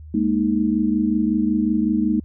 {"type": "chord", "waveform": "sine", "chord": "Ab suspended second", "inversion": "none", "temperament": "equal", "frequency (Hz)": [207.7, 233.1, 311.1], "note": ["Ab3", "Bb3", "Eb4"], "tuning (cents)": [0, 0, 0], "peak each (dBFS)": -21, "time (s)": [0.14, 2.2], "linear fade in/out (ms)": 5, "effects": ["added 77 Hz sine -36 dBFS peak until 2.24 s"]}